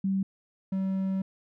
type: tone pair in turn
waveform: sine / triangle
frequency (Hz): 193.2 / 191.31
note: G3 / G3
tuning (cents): -25 / -42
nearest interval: unison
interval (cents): 17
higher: first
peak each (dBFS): -24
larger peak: neither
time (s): 0.04-0.23 / 0.72-1.22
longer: second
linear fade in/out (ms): 5
effects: none